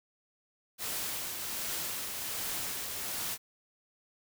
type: noise with tremolo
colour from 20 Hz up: white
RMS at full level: -35 dBFS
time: 0.78-3.38 s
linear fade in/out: 50 ms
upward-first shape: triangle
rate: 1.3 Hz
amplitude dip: 35%
effects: none